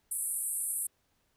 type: band-pass noise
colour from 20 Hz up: pink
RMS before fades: -34 dBFS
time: 0.11-0.87 s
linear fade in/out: 5 ms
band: 8400 to 12000 Hz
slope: 96 dB/octave
effects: pink hiss -74 dBFS RMS until 1.36 s